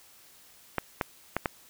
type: clicks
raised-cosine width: 0.5 ms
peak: -11 dBFS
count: 4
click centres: 0.783 / 1.012 / 1.366 / 1.458 s
effects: white hiss -56 dBFS RMS until 1.69 s